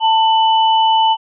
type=tone pair together; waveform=sine; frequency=890 / 2984 Hz; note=A5 / F#7; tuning=+20 / +14 cents; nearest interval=octave + major sixth; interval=2094 cents; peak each=-10 / -18 dBFS; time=0-1.17 s; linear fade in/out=50 ms; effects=none